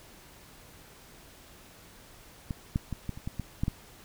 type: clicks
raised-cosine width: 5 ms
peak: -20 / -14 / -21 / -20 / -30 / -21 / -20 / -15 / -16 dBFS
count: 9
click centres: 2.508 / 2.759 / 2.927 / 3.093 / 3.175 / 3.275 / 3.397 / 3.635 / 3.681 s
effects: pink hiss -53 dBFS RMS until 4.04 s